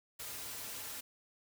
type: noise with comb filter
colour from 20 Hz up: white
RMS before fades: -44 dBFS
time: 0.19-1.01 s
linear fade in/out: 10 ms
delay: 5.4 ms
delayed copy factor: -0.55
effects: none